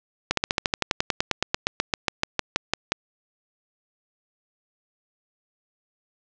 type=slowing click train; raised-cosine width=0.2 ms; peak=-3 dBFS; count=24; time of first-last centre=0.31-2.92 s; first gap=63 ms; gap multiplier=1.05; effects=low-pass 7000 Hz 12 dB/octave